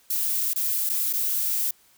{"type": "noise with dropouts", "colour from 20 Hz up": "violet", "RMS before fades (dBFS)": -25, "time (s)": [0.1, 1.71], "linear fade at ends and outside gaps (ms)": 5, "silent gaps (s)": [[0.535, 0.559], [0.893, 0.897], [1.13, 1.134]], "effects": ["white hiss -59 dBFS RMS until 1.97 s"]}